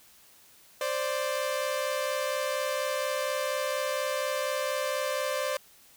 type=tone pair together; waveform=sawtooth; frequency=523.8 / 588 Hz; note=C5 / D5; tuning=+2 / +2 cents; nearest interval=major second; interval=200 cents; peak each=-27 dBFS; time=0.81-5.57 s; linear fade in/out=2 ms; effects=white hiss -57 dBFS RMS until 5.96 s